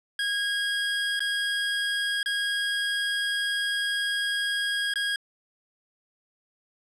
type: tone with dropouts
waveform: 25% pulse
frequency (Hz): 1638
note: G#6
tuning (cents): -24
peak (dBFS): -21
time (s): 0.19-5.16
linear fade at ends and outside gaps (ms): 2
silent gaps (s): 1.194-1.204 / 2.23-2.259 / 4.938-4.957
effects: low-pass 8000 Hz 12 dB/octave